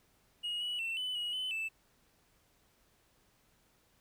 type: tone with pitch steps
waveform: triangle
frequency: 2882 / 2934 / 2693 / 3006 / 2905 / 3028 / 2641 Hz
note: F#7 / F#7 / E7 / F#7 / F#7 / F#7 / E7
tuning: -46 / -15 / +36 / +27 / -32 / +39 / +3 cents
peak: -32 dBFS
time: 0.43-1.69 s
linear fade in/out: 20 ms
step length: 180 ms
effects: tanh soft clip ceiling -28 dBFS + pink hiss -70 dBFS RMS until 4 s